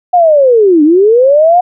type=linear two-way sweep; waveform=sine; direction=down then up; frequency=731 to 289.4 to 731 Hz; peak=-3 dBFS; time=0.13-1.61 s; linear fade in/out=10 ms; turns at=0.83 s; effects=none